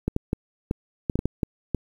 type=clicks; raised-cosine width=3 ms; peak=-10 dBFS; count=10; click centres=0.08 / 0.164 / 0.331 / 0.711 / 1.098 / 1.156 / 1.191 / 1.256 / 1.432 / 1.747 s; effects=8-bit